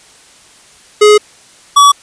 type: tone pair in turn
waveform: square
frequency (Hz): 420 / 1140.5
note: G#4 / C#6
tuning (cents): +19 / +49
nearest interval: octave + perfect fourth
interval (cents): 1730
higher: second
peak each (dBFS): -3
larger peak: neither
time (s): 1.01-1.18 / 1.76-1.92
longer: first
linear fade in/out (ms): 10
effects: white hiss -42 dBFS RMS until 2.02 s + resampled to 22050 Hz